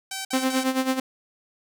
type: tone bursts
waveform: 5% pulse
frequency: 771 Hz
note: G5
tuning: 29 cents flat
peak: -18 dBFS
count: 3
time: 0.11-0.638 s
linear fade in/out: 5 ms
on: 140 ms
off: 54 ms
type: tone with tremolo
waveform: sawtooth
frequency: 261.4 Hz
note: C4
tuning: 1 cent flat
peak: -15 dBFS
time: 0.33-1 s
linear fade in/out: 5 ms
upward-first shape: sine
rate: 9.2 Hz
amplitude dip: 75%
effects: none